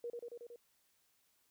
sine tone with echo, 475.5 Hz, A#4, 34 cents sharp, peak -39 dBFS, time 0.04-0.1 s, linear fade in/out 2 ms, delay 92 ms, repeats 5, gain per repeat -2 dB, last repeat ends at 0.56 s, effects white hiss -75 dBFS RMS until 1.5 s

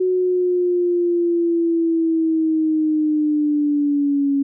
sine linear sweep, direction down, 370 to 277.2 Hz, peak -15 dBFS, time 0-4.43 s, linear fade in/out 10 ms, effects none

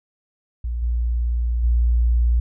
sine tone with level steps, 59 Hz, A#1, 22 cents sharp, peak -22 / -18 / -14 dBFS, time 0.64-2.4 s, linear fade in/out 5 ms, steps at 0.82 / 1.63 s, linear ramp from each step 10 ms, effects none

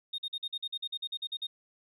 sine tone bursts, 3700 Hz, A#7, 14 cents flat, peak -31 dBFS, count 14, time 0.13-1.47 s, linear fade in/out 10 ms, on 53 ms, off 46 ms, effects tanh soft clip ceiling -29 dBFS

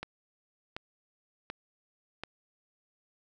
click train, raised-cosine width 0.3 ms, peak -21 dBFS, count 4, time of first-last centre 0.03-2.236 s, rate 1.36 Hz, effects none

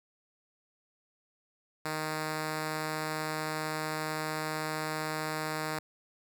5% pulse tone, 155.56 Hz, D#3, in tune, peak -21 dBFS, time 1.85-5.79 s, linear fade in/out 2 ms, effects none

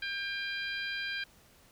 harmonic tone, 798 Hz, G5, 31 cents sharp, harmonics 2 / 3 / 4 / 5 / 6, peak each -36 / -40 / -42 / -44 / -46 dBFS, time 0.02-1.24 s, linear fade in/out 5 ms, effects pink hiss -61 dBFS RMS until 1.71 s

